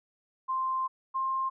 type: tone pair in turn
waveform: sine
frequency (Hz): 1046.5 / 1058.7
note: C6 / C6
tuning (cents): 0 / +20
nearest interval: unison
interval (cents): 20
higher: second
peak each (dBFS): -27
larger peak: neither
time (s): 0.48-0.88 / 1.14-1.5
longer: first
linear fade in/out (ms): 20
effects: none